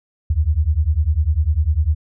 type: beating tone pair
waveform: sine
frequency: 72 / 82 Hz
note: D2 / E2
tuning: -34 / -9 cents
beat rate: 10 Hz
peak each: -17 dBFS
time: 0.3-1.95 s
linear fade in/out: 5 ms
effects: none